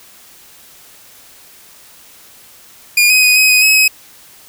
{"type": "tone with pitch steps", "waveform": "sawtooth", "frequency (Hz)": [2427, 2517, 2488, 2529, 2500, 2561, 2542], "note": ["D#7", "D#7", "D#7", "D#7", "D#7", "D#7", "D#7"], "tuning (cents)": [-44, 19, -1, 28, 8, 49, 36], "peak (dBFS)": -4, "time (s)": [2.97, 3.88], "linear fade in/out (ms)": 5, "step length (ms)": 130, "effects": ["white hiss -42 dBFS RMS until 4.48 s"]}